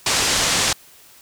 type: low-pass noise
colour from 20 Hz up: white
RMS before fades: -19 dBFS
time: 0.06-0.73 s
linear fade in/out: 5 ms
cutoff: 7800 Hz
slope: 24 dB/octave
effects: white hiss -48 dBFS RMS until 1.21 s